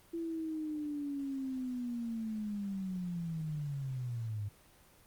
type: linear sweep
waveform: sine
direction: down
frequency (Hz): 336.7 to 100.2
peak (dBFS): -35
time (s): 0.13-4.49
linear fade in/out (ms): 10
effects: pink hiss -62 dBFS RMS until 5.06 s + Opus 24 kbps